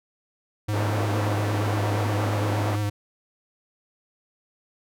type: tone with vibrato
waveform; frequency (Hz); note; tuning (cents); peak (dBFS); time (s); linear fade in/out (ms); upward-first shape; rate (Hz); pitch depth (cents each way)
square; 103.83; G#2; 0; -24; 0.68-2.9; 10; sine; 8.6; 28
type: band-pass noise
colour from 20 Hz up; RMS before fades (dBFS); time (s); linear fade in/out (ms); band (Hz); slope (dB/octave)
white; -30; 0.73-2.76; 10; 180 to 830; 12
effects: none